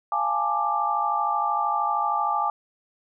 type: tone cluster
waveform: sine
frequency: 694 / 823 / 876 / 1182 Hz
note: F5 / G#5 / A5 / D6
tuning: -11 / -16 / -8 / +11 cents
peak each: -32 / -26 / -28 / -25 dBFS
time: 0.12-2.5 s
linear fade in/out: 2 ms
effects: none